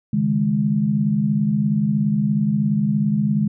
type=chord; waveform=sine; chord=C# suspended second; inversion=none; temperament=equal; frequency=138.59 / 155.56 / 207.7 Hz; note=C#3 / D#3 / G#3; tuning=0 / 0 / 0 cents; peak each=-24 / -22 / -18 dBFS; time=0.13-3.48 s; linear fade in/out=5 ms; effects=none